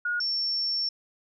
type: tone pair in turn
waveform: sine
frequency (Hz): 1441 / 5440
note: F#6 / F8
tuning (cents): -46 / -46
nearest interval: octave + major seventh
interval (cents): 2300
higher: second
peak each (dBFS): -25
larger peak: neither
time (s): 0.05-0.2 / 0.2-0.89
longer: second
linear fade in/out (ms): 5
effects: none